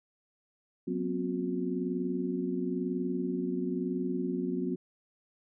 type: tone cluster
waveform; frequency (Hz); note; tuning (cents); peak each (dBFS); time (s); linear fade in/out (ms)
sine; 183.6 / 242.8 / 263.8 / 361.8; F#3 / B3 / C4 / F#4; -13 / -29 / +14 / -39; -35 / -36 / -34 / -35; 0.87-4.76; 10
effects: none